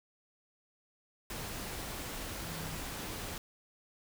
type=tone in noise; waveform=sine; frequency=160 Hz; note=D#3; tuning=49 cents sharp; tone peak=-44 dBFS; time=2.46-2.78 s; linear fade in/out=2 ms; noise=pink; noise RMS=-41 dBFS; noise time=1.3-3.38 s; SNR=-6 dB; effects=none